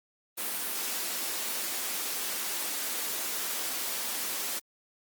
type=high-pass noise; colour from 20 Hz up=white; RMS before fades=-33 dBFS; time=0.37-4.6 s; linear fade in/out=20 ms; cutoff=210 Hz; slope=24 dB/octave; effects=Opus 32 kbps